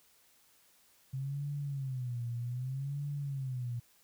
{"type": "tone with vibrato", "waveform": "sine", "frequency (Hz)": 130.81, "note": "C3", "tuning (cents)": 0, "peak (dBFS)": -34, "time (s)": [1.13, 3.8], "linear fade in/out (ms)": 10, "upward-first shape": "sine", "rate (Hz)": 0.64, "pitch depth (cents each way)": 170, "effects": ["white hiss -66 dBFS RMS until 4.03 s"]}